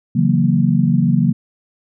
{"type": "chord", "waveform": "sine", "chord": "F# dominant seventh", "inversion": "second", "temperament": "equal", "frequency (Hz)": [138.59, 164.81, 185, 233.1], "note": ["C#3", "E3", "F#3", "A#3"], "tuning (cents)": [0, 0, 0, 0], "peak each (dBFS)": -17, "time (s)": [0.15, 1.33], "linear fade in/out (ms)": 10, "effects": []}